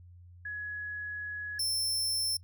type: tone pair in turn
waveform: sine / sawtooth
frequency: 1682 / 5340 Hz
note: G#6 / E8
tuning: +22 / +22 cents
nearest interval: octave + minor sixth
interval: 2000 cents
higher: second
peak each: -35 / -26 dBFS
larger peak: second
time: 0.45-1.59 / 1.59-2.37 s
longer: first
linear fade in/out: 5 ms
effects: noise-tail reverb RT60 0.1 s tail -25 dB re dry + added 88 Hz sine -50 dBFS peak until 2.43 s